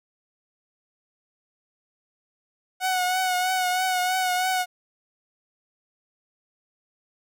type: tone with vibrato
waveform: sawtooth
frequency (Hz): 737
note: F#5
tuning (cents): -7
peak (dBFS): -18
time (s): 2.8-4.66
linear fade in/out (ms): 50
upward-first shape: triangle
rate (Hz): 3.1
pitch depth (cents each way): 39
effects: none